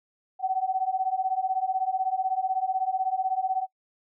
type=beating tone pair; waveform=sine; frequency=748 / 764 Hz; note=F#5 / G5; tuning=+19 / -45 cents; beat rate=16 Hz; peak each=-27 dBFS; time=0.39-3.67 s; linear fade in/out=50 ms; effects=noise-tail reverb RT60 0.1 s tail -25 dB re dry